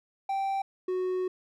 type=tone pair in turn; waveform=triangle; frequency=781 / 368.6 Hz; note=G5 / F#4; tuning=-7 / -7 cents; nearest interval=octave + minor second; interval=1300 cents; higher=first; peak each=-25 dBFS; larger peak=neither; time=0.29-0.62 / 0.88-1.28 s; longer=second; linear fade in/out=5 ms; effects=none